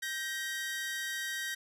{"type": "tone pair together", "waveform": "sawtooth", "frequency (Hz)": [1568, 1888.5], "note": ["G6", "A#6"], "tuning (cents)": [0, 22], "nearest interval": "minor third", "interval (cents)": 322, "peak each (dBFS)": [-35, -33], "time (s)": [0.02, 1.55], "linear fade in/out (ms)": 10, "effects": ["resampled to 32000 Hz"]}